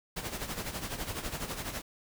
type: noise with tremolo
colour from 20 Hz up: pink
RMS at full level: -35 dBFS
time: 0.16-1.82 s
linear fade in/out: 10 ms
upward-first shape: sine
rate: 12 Hz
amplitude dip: 65%
effects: none